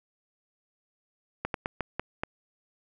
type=slowing click train; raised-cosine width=0.5 ms; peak=-14 dBFS; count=6; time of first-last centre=1.45-2.235 s; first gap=92 ms; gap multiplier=1.27; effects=none